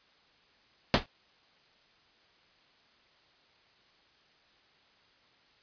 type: noise with exponential decay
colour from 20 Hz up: pink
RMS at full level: -18 dBFS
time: 0.94-1.06 s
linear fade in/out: 1 ms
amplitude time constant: 26 ms
effects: white hiss -64 dBFS RMS until 5.62 s + resampled to 11025 Hz